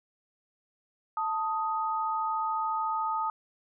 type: tone pair together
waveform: sine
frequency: 883.9 / 1250 Hz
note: A5 / D#6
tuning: +8 / +8 cents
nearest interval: tritone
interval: 600 cents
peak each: -30 / -30 dBFS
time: 1.17-3.3 s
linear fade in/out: 2 ms
effects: none